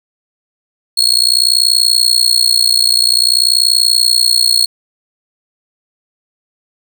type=tone with amplitude modulation; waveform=35% pulse; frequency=4314 Hz; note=C#8; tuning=48 cents flat; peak=-3 dBFS; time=0.97-4.66 s; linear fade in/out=10 ms; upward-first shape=sine; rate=60.5 Hz; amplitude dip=100%; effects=none